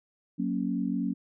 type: chord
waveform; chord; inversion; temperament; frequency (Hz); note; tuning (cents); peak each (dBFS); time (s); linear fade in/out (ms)
sine; F# major; none; equal; 185 / 233.1 / 277.2; F#3 / A#3 / C#4; 0 / 0 / 0; -31; 0.38-1.14; 20
effects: none